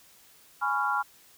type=chord; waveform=sine; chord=C# dominant seventh; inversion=second; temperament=just; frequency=831.5 / 997.9 / 1108.7 / 1385.9 Hz; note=G#5 / B5 / C#6 / E#6; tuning=+2 / +18 / 0 / -14 cents; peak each=-30 / -32 / -32 / -28 dBFS; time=0.61-1.03 s; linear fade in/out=20 ms; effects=white hiss -57 dBFS RMS until 1.37 s